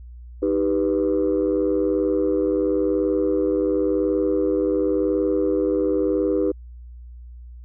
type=chord; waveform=sine; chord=Eb augmented; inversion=none; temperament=equal; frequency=311.1 / 392 / 493.9 Hz; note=Eb4 / G4 / B4; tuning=0 / 0 / 0 cents; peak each=-21 / -21 / -22 dBFS; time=0.42-6.52 s; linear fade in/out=10 ms; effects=tanh soft clip ceiling -12 dBFS + added 60 Hz sine -37 dBFS peak until 7.64 s